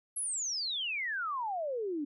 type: exponential sweep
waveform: sine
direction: down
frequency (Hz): 11330 to 277.2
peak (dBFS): -32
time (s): 0.16-2.05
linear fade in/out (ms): 10
effects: none